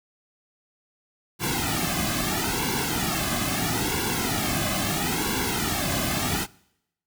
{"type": "noise with flanger", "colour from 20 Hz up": "pink", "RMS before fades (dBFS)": -26, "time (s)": [1.39, 6.47], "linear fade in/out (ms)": 50, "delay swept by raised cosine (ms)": [1.6, 2.18], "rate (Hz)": 0.76, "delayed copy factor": -0.9, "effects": ["noise-tail reverb RT60 0.8 s tail -23 dB re dry"]}